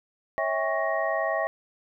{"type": "tone cluster", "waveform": "sine", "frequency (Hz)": [550, 649, 799, 1108, 1874], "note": ["C#5", "E5", "G5", "C#6", "A#6"], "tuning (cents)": [-14, -27, 33, -1, 9], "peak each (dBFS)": [-32, -27, -32, -32, -31], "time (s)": [0.38, 1.47], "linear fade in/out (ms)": 0, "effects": []}